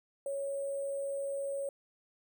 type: tone with sample-and-hold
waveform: sine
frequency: 554.4 Hz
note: C#5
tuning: in tune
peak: -33 dBFS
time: 0.26-1.69 s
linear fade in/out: 2 ms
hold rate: 8820 Hz
effects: none